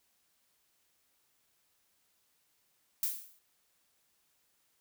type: noise with exponential decay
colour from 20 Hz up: violet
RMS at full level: -29 dBFS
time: 3.03-3.39 s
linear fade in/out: 2 ms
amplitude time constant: 78 ms
effects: white hiss -74 dBFS RMS until 4.8 s